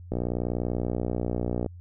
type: click train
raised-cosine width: 2 ms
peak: -15 dBFS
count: 94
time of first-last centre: 0.12-1.662 s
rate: 60.3 Hz
effects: added 88 Hz sine -41 dBFS peak until 1.8 s